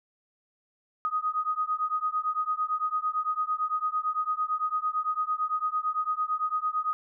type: beating tone pair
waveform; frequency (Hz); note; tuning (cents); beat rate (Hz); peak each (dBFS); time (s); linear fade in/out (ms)
sine; 1244.5 / 1253.4; D#6 / D#6; 0 / +12; 8.9; -29; 1.05-6.93; 0
effects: none